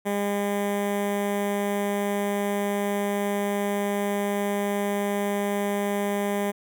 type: tone with notch filter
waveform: 15% pulse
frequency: 202.6 Hz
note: G#3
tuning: 43 cents flat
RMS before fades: -26 dBFS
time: 0.05-6.52 s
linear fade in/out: 20 ms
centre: 4600 Hz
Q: 0.9
effects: none